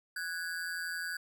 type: ring-modulated tone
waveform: square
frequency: 1565 Hz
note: G6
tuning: 3 cents flat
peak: -33 dBFS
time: 0.16-1.17 s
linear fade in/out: 5 ms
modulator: 85.7 Hz
effects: none